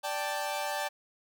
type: chord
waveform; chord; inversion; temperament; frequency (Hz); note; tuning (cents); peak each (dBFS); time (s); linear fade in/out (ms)
sawtooth; D suspended fourth; none; equal; 587.3 / 784 / 880; D5 / G5 / A5; 0 / 0 / 0; -32 / -32 / -32; 0.03-0.89; 20
effects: none